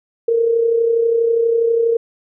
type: tone with amplitude modulation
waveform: sine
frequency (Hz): 461.7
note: A#4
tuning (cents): -17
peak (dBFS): -10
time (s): 0.28-1.97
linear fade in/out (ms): 5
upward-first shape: sine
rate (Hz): 32.3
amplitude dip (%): 50
effects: none